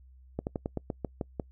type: slowing click train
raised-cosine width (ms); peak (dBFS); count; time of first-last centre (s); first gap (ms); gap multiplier
2; -18; 9; 0.39-1.398; 79; 1.13
effects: noise-tail reverb RT60 0.1 s tail -26 dB re dry + added 64 Hz sine -52 dBFS peak until 1.51 s